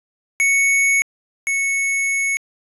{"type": "tone pair in turn", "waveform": "square", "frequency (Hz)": [2217, 2207], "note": ["C#7", "C#7"], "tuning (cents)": [0, -8], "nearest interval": "unison", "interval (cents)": 8, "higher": "first", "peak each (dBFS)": [-14, -18], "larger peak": "first", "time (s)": [[0.4, 1.02], [1.47, 2.37]], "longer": "second", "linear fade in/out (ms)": 0, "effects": ["resampled to 32000 Hz", "8-bit"]}